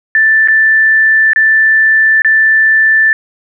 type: tone with dropouts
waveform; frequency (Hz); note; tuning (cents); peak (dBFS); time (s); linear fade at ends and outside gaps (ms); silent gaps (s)
sine; 1765; A6; +5; -5; 0.15-3.13; 1; 0.475-0.484 / 1.333-1.36 / 2.22-2.247
effects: none